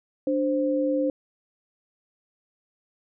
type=tone pair together; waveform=sine; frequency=293.7 / 523.3 Hz; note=D4 / C5; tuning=0 / 0 cents; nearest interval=minor seventh; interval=1000 cents; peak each=-24 dBFS; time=0.27-1.1 s; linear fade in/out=2 ms; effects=none